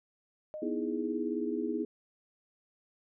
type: tone with exponential decay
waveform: sine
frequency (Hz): 614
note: D#5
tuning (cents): -23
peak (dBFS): -36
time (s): 0.54-1.19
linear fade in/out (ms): 0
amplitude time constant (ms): 140
type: chord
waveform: sine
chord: E major seventh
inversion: second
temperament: equal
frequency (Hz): 246.9 / 311.1 / 329.6 / 415.3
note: B3 / D#4 / E4 / G#4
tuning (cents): 0 / 0 / 0 / 0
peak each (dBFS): -36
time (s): 0.62-1.85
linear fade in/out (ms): 5
effects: none